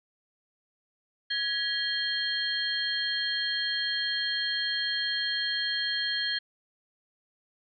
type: tone cluster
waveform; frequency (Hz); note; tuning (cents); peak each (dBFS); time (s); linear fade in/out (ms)
sine; 1670 / 1925 / 3203 / 4259; G#6 / B6 / G7 / C8; +9 / -45 / +37 / +30; -32 / -38 / -32 / -31; 1.3-6.39; 10
effects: none